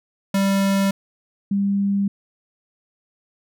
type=tone pair in turn; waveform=square / sine; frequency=196 / 199.2 Hz; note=G3 / G3; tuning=0 / +28 cents; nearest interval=unison; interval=28 cents; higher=second; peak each=-17 dBFS; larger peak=neither; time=0.34-0.91 / 1.51-2.08 s; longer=neither; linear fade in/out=5 ms; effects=none